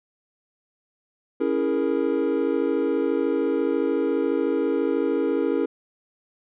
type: chord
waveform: triangle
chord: A# half-diminished seventh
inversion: first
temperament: equal with one note detuned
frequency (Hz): 277.2 / 329.6 / 415.3 / 469.4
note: C#4 / E4 / G#4 / A#4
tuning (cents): 0 / 0 / 0 / +12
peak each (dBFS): -24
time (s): 1.4-5.66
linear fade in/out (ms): 10
effects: resampled to 8000 Hz